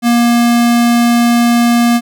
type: tone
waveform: square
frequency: 237.1 Hz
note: A#3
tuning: 30 cents sharp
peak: -8 dBFS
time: 0.02-2.01 s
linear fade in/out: 50 ms
effects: none